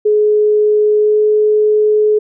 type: tone with pitch glide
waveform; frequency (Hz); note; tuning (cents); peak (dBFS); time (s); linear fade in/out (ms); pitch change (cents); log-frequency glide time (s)
sine; 422.4 to 425.1; G#4 to G#4; +29 to +40; -8; 0.05-2.19; 10; +11; 0.98-1.2
effects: none